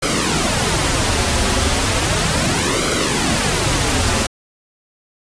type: noise with flanger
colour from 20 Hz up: pink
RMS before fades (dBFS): -17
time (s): 0.02-4.27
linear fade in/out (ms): 10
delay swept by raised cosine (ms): 1.1 to 6.6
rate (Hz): 0.35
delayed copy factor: -0.65
effects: resampled to 22050 Hz